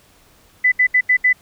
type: tone bursts at uneven times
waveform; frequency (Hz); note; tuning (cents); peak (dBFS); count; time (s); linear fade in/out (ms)
sine; 2000; B6; +21; -10; 5; 0.64-0.72 / 0.79-0.87 / 0.94-1.01 / 1.09-1.17 / 1.24-1.33; 10
effects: pink hiss -52 dBFS RMS until 1.41 s